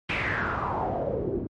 pink noise with low-pass filter sweep, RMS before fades -28 dBFS, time 0.09-1.47 s, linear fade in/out 5 ms, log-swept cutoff 2600 to 300 Hz, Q 4.8, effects high-pass 60 Hz 12 dB/octave + MP3 48 kbps

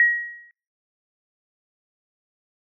sine tone with exponential decay, 1900 Hz, A#6, 33 cents sharp, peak -11 dBFS, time 0-0.51 s, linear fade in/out 1 ms, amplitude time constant 110 ms, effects noise-tail reverb RT60 0.4 s tail -26 dB re dry

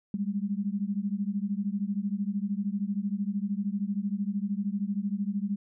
sine beating tone pair, 196 / 209 Hz, G3 / G#3, 0 / +11 cents, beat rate 13 Hz, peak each -30 / -31 dBFS, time 0.14-5.56 s, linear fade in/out 2 ms, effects none

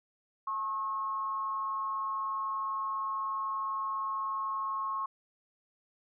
sine tone with frequency modulation, 1083 Hz, C#6, 41 cents flat, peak -31 dBFS, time 0.47-5.06 s, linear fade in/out 5 ms, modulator 201 Hz, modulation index 0.37, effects none

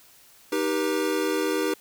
square chord, Eb augmented, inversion none, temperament equal with one note detuned, 311.1 / 392 / 481.8 Hz, Eb4 / G4 / B4, 0 / 0 / -43 cents, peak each -28 / -28 / -29 dBFS, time 0.52-1.74 s, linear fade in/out 5 ms, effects white hiss -54 dBFS RMS until 1.8 s

